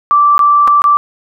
sine tone with dropouts, 1168 Hz, D6, 10 cents flat, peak -5 dBFS, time 0.11-0.97 s, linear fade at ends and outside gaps 0 ms, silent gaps 0.38-0.392 / 0.675-0.679 / 0.819-0.841 s, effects none

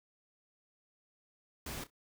pink noise with echo, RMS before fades -42 dBFS, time 1.66-1.84 s, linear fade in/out 5 ms, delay 31 ms, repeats 2, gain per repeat -15 dB, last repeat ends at 1.902 s, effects none

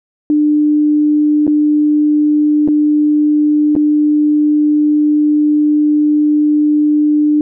sine tone with dropouts, 299.2 Hz, D4, 32 cents sharp, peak -8 dBFS, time 0.3-7.41 s, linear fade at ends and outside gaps 1 ms, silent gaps 1.468-1.477 / 2.677-2.685 / 3.753-3.763 s, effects none

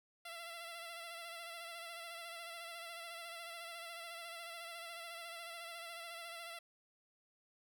10% pulse tone with vibrato, 676 Hz, E5, 43 cents sharp, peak -38 dBFS, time 0.25-6.59 s, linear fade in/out 5 ms, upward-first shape sine, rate 14 Hz, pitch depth 39 cents each way, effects none

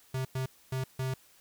square tone bursts at uneven times, 130.81 Hz, C3, in tune, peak -31 dBFS, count 4, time 0.14-0.25 / 0.35-0.46 / 0.72-0.84 / 0.99-1.14 s, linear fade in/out 5 ms, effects white hiss -61 dBFS RMS until 1.4 s

